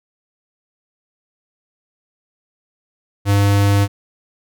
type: tone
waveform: square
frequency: 100.6 Hz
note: G2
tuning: 45 cents sharp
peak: -12 dBFS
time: 3.25-3.88 s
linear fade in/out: 50 ms
effects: none